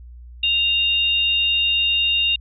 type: tone pair together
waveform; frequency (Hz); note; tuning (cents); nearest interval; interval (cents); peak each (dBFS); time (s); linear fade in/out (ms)
sine; 2794 / 3702; F7 / A#7; 0 / -13; perfect fourth; 487; -17 / -22; 0.43-2.36; 5
effects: added 60 Hz sine -37 dBFS peak until 2.4 s